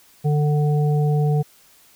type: harmonic tone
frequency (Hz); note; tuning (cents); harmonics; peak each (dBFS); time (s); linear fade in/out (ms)
148.5; D3; +20; 1 / 3 / 5; -16 / -26 / -30; 0.24-1.43; 20
effects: white hiss -53 dBFS RMS until 1.95 s